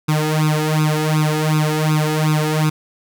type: tone with flanger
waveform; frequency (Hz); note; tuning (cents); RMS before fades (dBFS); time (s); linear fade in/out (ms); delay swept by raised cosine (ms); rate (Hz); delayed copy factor
sawtooth; 154.1; D#3; -16; -17; 0.08-2.7; 10; 0.79 to 2.39; 2.7; +1
effects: none